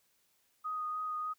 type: tone with vibrato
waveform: sine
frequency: 1244.5 Hz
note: D#6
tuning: in tune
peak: -34 dBFS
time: 0.64-1.34 s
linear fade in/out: 20 ms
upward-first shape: sine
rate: 3.3 Hz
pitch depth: 12 cents each way
effects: white hiss -73 dBFS RMS until 1.38 s